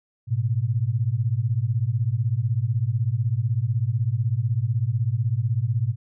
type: beating tone pair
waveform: sine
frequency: 107.7 / 123.7 Hz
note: A2 / B2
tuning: -37 / +3 cents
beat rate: 16 Hz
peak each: -23 dBFS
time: 0.27-5.96 s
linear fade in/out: 50 ms
effects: none